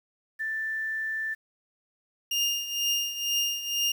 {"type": "tone", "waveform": "sine", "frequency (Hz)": 1768, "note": "A6", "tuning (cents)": 8, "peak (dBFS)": -28, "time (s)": [0.39, 1.35], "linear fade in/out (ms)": 20}
{"type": "tone with tremolo", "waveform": "30% pulse", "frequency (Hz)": 2820, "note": "F7", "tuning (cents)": 16, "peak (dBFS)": -20, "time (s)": [2.31, 3.92], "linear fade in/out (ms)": 5, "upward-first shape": "triangle", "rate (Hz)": 2.1, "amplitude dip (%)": 75}
{"effects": ["9-bit"]}